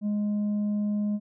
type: tone with tanh clipping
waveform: sine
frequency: 207.7 Hz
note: G#3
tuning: in tune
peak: -25 dBFS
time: 0.01-1.2 s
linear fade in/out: 50 ms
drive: 3 dB
effects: none